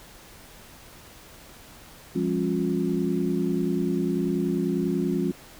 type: tone cluster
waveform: sine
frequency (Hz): 173.1 / 203.3 / 273.5 / 355.2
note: F3 / G#3 / C#4 / F4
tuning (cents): -15 / -37 / -23 / +29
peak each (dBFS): -28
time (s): 2.15-5.32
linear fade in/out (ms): 10
effects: pink hiss -48 dBFS RMS until 5.59 s